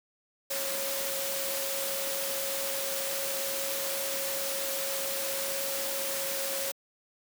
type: tone in noise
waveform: sine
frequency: 547 Hz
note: C#5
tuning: 23 cents flat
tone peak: -36 dBFS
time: 0.5-6.72 s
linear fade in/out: 10 ms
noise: white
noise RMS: -33 dBFS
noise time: 0.5-6.72 s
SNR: -6 dB
effects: high-pass 200 Hz 12 dB/octave